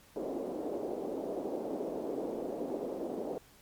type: band-pass noise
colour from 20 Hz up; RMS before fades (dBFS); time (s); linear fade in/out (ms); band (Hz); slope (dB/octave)
pink; -37; 0.16-3.38; 0; 280 to 600; 24
effects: pink hiss -60 dBFS RMS until 3.61 s + MP3 96 kbps